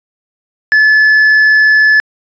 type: tone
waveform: triangle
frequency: 1727 Hz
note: A6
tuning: 33 cents flat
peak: -3 dBFS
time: 0.72-2 s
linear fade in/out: 0 ms
effects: resampled to 16000 Hz